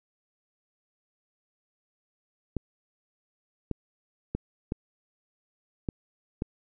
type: clicks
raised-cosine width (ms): 3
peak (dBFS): -16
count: 6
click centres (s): 2.567 / 3.713 / 4.35 / 4.721 / 5.888 / 6.421
effects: none